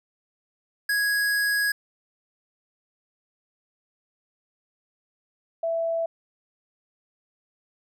square / sine tone pair in turn, 1661.2 / 662.5 Hz, G#6 / E5, 0 / +9 cents, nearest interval octave + major third, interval 1591 cents, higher first, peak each -22 / -23 dBFS, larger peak first, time 0.89-1.72 / 5.63-6.06 s, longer first, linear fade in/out 5 ms, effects none

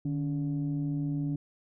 sine tone pair together, 150.12 / 283.2 Hz, D3 / C#4, +38 / +37 cents, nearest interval major seventh, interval 1099 cents, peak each -29 / -31 dBFS, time 0.05-1.36 s, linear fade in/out 5 ms, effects tanh soft clip ceiling -23 dBFS

